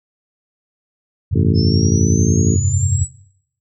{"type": "chord", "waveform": "sine", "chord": "F suspended second", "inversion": "none", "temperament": "equal with one note detuned", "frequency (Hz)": [86.95, 98, 130.81], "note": ["F2", "G2", "C3"], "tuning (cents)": [-7, 0, 0], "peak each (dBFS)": [-18, -17, -19], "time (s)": [1.31, 3.05], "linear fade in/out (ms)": 20}
{"type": "harmonic tone", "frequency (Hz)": 55, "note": "A1", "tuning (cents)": 0, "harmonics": [3, 4, 5, 6, 7, 8], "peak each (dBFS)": [-19, -21, -23, -25, -26, -27], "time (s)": [1.34, 2.57], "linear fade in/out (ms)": 20}
{"type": "exponential sweep", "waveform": "sine", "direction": "up", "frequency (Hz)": [5210, 7900], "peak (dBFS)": -24, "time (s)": [1.54, 3.09], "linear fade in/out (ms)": 50}
{"effects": ["noise-tail reverb RT60 0.7 s tail -19 dB re dry"]}